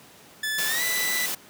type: tone with pitch glide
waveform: sawtooth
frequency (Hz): 1738 to 1984.9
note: A6 to B6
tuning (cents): -22 to +8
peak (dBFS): -22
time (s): 0.43-1.26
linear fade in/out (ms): 5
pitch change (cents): +230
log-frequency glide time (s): 0.67-0.82
type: noise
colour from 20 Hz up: white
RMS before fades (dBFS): -29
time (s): 0.58-1.35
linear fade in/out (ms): 5
effects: pink hiss -50 dBFS RMS until 1.49 s + high-pass 150 Hz 12 dB/octave